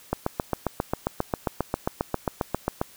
click train, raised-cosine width 1 ms, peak -9 dBFS, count 21, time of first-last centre 0.13-2.815 s, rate 7.45 Hz, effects white hiss -51 dBFS RMS until 2.96 s

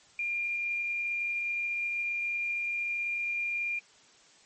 sine tone with frequency modulation, 2400 Hz, D7, 37 cents sharp, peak -29 dBFS, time 0.19-3.79 s, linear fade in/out 2 ms, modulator 66.7 Hz, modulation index 0.21, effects white hiss -59 dBFS RMS until 4.45 s + MP3 32 kbps

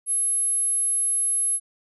sine tone, 10800 Hz, E9, 41 cents sharp, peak -20 dBFS, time 0.06-1.6 s, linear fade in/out 50 ms, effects none

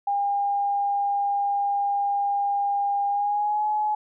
sine tone with pitch glide, 806 to 847 Hz, G5 to G#5, +48 to +34 cents, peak -21 dBFS, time 0.07-3.95 s, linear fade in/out 5 ms, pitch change +86 cents, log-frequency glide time 3.08-3.65 s, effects none

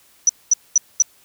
sine tone bursts, 5920 Hz, F#8, in tune, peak -9 dBFS, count 4, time 0.27-1.022 s, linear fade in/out 2 ms, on 23 ms, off 220 ms, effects white hiss -54 dBFS RMS until 1.24 s

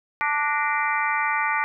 harmonic tone with a mistuned harmonic, 293.7 Hz, D4, in tune, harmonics 3 / 4 / 5 / 6 / 7 / 8, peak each -26 / -27 / -28 / -29 / -29 / -30 dBFS, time 0.21-1.64 s, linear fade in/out 0 ms, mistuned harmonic 6, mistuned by +92 cents, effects none

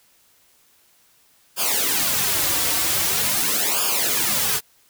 white noise with flanger, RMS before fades -21 dBFS, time 1.56-4.61 s, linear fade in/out 50 ms, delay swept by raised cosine 0.5 to 4.9 ms, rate 0.44 Hz, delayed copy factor -0.85, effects white hiss -58 dBFS RMS until 4.89 s

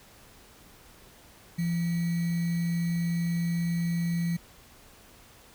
sine tone with sample-and-hold, 170 Hz, F3, 46 cents flat, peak -25 dBFS, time 1.58-4.37 s, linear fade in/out 10 ms, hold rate 2100 Hz, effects pink hiss -54 dBFS RMS until 5.54 s

